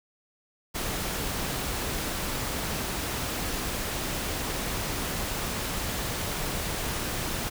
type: noise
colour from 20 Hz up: pink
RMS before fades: -31 dBFS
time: 0.74-7.5 s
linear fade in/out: 20 ms
effects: none